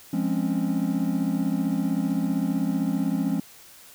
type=chord; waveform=triangle; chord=Db major seventh; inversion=first; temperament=equal; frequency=174.61 / 207.7 / 261.6 / 277.2 Hz; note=F3 / Ab3 / C4 / Db4; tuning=0 / 0 / 0 / 0 cents; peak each=-26 dBFS; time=0.13-3.4 s; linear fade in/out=5 ms; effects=white hiss -49 dBFS RMS until 3.94 s